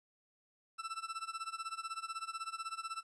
40% pulse tone with tremolo, 1330 Hz, E6, 15 cents sharp, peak -36 dBFS, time 0.78-3.03 s, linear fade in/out 20 ms, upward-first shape sine, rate 16 Hz, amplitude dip 90%, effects resampled to 24000 Hz + 13-bit

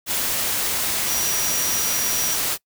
sine tone in noise, 5790 Hz, F#8, 38 cents flat, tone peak -23 dBFS, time 1.06-2.38 s, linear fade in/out 50 ms, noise white, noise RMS -23 dBFS, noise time 0.06-2.58 s, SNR -3 dB, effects noise-tail reverb RT60 0.1 s tail -23 dB re dry

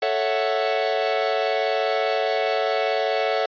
45% pulse chord, F# minor seventh, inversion first, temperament equal, 440 / 554.4 / 659.3 / 740 Hz, A4 / C#5 / E5 / F#5, 0 / 0 / 0 / 0 cents, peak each -26 dBFS, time 0.02-3.46 s, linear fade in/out 5 ms, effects resampled to 11025 Hz

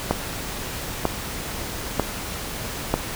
click train, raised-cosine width 1 ms, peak -4 dBFS, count 4, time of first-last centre 0.11-2.94 s, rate 1.06 Hz, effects pink hiss -31 dBFS RMS until 3.15 s

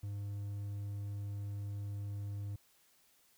triangle tone, 101.4 Hz, G#2, 41 cents flat, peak -36 dBFS, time 0.03-2.56 s, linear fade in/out 5 ms, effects white hiss -69 dBFS RMS until 3.37 s

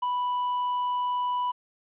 triangle tone with ADSR envelope, 987.8 Hz, B5, in tune, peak -21 dBFS, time 0.02-1.52 s, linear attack 11 ms, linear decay 7 ms, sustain -2 dB, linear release 14 ms, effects resampled to 8000 Hz + 10-bit

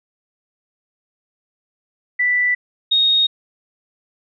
sine tone pair in turn, 1975.5 / 3729 Hz, B6 / A#7, 0 / 0 cents, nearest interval major seventh, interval 1100 cents, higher second, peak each -14 / -12 dBFS, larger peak second, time 2.19-2.55 / 2.91-3.27 s, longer neither, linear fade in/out 10 ms, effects none

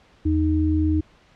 sine tone pair together, 82.1 / 310 Hz, E2 / D#4, -6 / -6 cents, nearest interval octave + major seventh, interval 2300 cents, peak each -20 dBFS, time 0.25-1.01 s, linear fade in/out 10 ms, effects pink hiss -55 dBFS RMS until 1.35 s + low-pass 4000 Hz 12 dB/octave

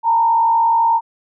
sine tone with frequency modulation, 917 Hz, A#5, 29 cents flat, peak -11 dBFS, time 0.03-1.01 s, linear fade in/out 50 ms, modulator 51.7 Hz, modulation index 0.49, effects none

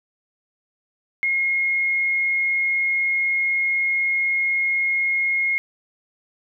sine tone, 2152 Hz, C7, 48 cents sharp, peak -18 dBFS, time 1.23-5.58 s, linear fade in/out 0 ms, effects none

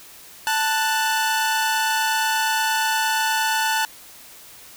sawtooth tone pair together, 882.3 / 1480 Hz, A5 / F#6, +5 / 0 cents, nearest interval major sixth, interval 895 cents, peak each -17 / -20 dBFS, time 0.47-3.85 s, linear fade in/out 0 ms, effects white hiss -44 dBFS RMS until 4.76 s

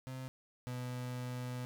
35% pulse tone pair in turn, 130 / 124.69 Hz, C3 / B2, -11 / +17 cents, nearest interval minor second, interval 72 cents, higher first, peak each -40 / -37 dBFS, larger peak second, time 0.07-0.28 / 0.67-1.65 s, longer second, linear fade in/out 0 ms, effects none

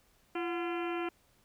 harmonic tone with a mistuned harmonic, 342.4 Hz, F4, 34 cents flat, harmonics 1 / 2 / 3 / 4 / 5 / 6 / 7 / 8 / 9, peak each -34 / -41 / -44 / -43 / -49 / -50 / -46 / -48 / -52 dBFS, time 0.35-1.09 s, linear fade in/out 5 ms, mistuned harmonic 2, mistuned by +100 cents, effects pink hiss -68 dBFS RMS until 1.44 s

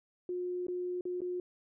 sine tone with dropouts, 359 Hz, F4, 48 cents sharp, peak -33 dBFS, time 0.29-1.4 s, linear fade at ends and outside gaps 2 ms, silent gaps 0.668-0.683 / 1.01-1.053 / 1.206-1.217 s, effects none

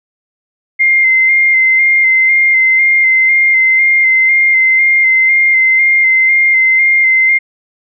sine tone with vibrato, 2093 Hz, C7, in tune, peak -6 dBFS, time 0.79-7.39 s, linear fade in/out 20 ms, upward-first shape square, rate 2 Hz, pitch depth 19 cents each way, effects none

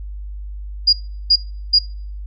sine tone bursts, 4856 Hz, D#8, 43 cents flat, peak -8 dBFS, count 3, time 0.87-1.79 s, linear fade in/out 10 ms, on 60 ms, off 370 ms, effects noise-tail reverb RT60 0.5 s tail -25 dB re dry + added 50 Hz sine -27 dBFS peak until 2.26 s

